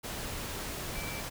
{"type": "tone in noise", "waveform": "sine", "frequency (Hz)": 2324, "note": "D7", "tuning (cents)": -19, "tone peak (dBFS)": -42, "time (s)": [0.94, 1.21], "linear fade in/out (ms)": 20, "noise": "pink", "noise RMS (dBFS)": -38, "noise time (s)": [0.03, 1.3], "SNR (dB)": -7, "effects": []}